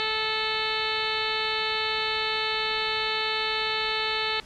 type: harmonic tone with a mistuned harmonic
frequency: 436.5 Hz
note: A4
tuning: 14 cents flat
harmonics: 1 / 2 / 3 / 4 / 5 / 6 / 7 / 8 / 9 / 10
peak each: -34 / -34 / -34 / -34 / -34 / -34 / -34 / -34 / -34 / -34 dBFS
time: 0-4.4 s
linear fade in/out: 0 ms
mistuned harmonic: 8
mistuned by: +38 cents
effects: pink hiss -49 dBFS RMS until 4.45 s + low-pass 7000 Hz 12 dB/octave